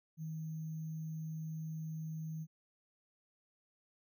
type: tone with sample-and-hold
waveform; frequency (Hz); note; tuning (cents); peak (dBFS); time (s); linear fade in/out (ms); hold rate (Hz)
sine; 158.6; D#3; +33; -39; 0.17-2.47; 50; 6300
effects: none